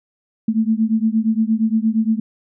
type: beating tone pair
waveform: sine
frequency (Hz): 217.8 / 226.4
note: A3 / A3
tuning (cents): -17 / +50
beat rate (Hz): 8.6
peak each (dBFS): -17 / -18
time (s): 0.48-2.2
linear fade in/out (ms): 5
effects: none